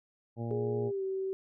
harmonic tone, 116.54 Hz, A#2, in tune, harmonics 1 / 2 / 3 / 4 / 5 / 6 / 7, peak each -35 / -39 / -43 / -45 / -46 / -52 / -48 dBFS, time 0.36-0.92 s, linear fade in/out 50 ms
sine tone with pitch glide, 415.3 to 383 Hz, G#4 to G4, 0 to -40 cents, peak -31 dBFS, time 0.51-1.33 s, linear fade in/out 0 ms, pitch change -140 cents, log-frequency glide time 0.8-1.03 s
effects none

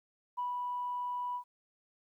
sine tone with ADSR envelope, 983 Hz, B5, 8 cents flat, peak -31 dBFS, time 0.37-1.44 s, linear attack 19 ms, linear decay 140 ms, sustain -2 dB, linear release 87 ms, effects tanh soft clip ceiling -27 dBFS + 12-bit

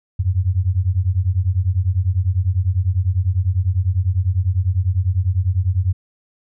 sine beating tone pair, 87.4 / 97.4 Hz, F2 / G2, +2 / -11 cents, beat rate 10 Hz, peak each -18 dBFS, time 0.19-5.93 s, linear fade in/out 10 ms, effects none

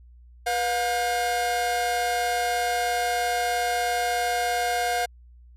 45% pulse tone cluster, 488.3 / 714 / 1591 Hz, B4 / F5 / G6, -20 / +38 / +25 cents, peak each -31 / -24 / -32 dBFS, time 0.46-5.06 s, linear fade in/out 10 ms, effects added 60 Hz sine -47 dBFS peak until 5.56 s + resampled to 32000 Hz

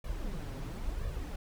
brown noise with flanger, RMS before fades -37 dBFS, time 0.04-1.36 s, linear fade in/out 5 ms, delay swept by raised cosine 1.7 to 7.5 ms, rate 0.98 Hz, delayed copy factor +0.7, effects none

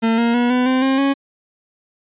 40% pulse tone with pitch steps, 226.4 / 234 / 241.8 / 249.9 / 258.3 / 266.9 / 275.8 Hz, A3 / A#3 / B3 / B3 / C4 / C4 / C#4, +50 / +7 / -36 / +21 / -22 / +35 / -9 cents, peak -13 dBFS, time 0.02-1.14 s, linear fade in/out 20 ms, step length 160 ms, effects resampled to 8000 Hz

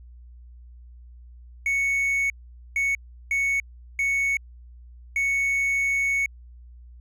triangle tone bursts at uneven times, 2217 Hz, C#7, in tune, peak -19 dBFS, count 5, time 1.66-2.3 / 2.76-2.95 / 3.31-3.6 / 3.99-4.37 / 5.16-6.26 s, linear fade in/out 2 ms, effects added 60 Hz sine -43 dBFS peak until 7 s

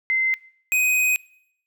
sine / square tone pair in turn, 2070 / 2505 Hz, C7 / D#7, -19 / +11 cents, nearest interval minor third, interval 330 cents, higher second, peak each -18 dBFS, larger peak neither, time 0.1-0.34 / 0.72-1.16 s, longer second, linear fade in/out 0 ms, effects noise-tail reverb RT60 0.7 s tail -23 dB re dry

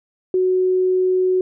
sine tone, 370 Hz, F#4, in tune, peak -14 dBFS, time 0.34-1.41 s, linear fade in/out 2 ms, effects none

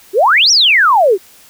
sine exponential two-way sweep, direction up then down, 349.2 to 5920 to 349.2 Hz, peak -6 dBFS, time 0.13-1.18 s, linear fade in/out 50 ms, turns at 0.51 s, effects white hiss -43 dBFS RMS until 1.49 s

